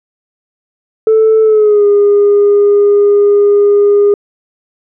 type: tone with pitch glide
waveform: sine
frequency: 440 to 408.2 Hz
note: A4 to G#4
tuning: 0 to -30 cents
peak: -3 dBFS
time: 1.07-4.14 s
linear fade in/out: 2 ms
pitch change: -130 cents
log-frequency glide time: 1.42-1.86 s
effects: tanh soft clip ceiling -2 dBFS